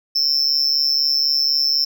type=tone with amplitude modulation; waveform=triangle; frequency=5330 Hz; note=E8; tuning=18 cents sharp; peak=-10 dBFS; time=0.15-1.85 s; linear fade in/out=10 ms; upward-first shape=sine; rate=144 Hz; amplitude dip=95%; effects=none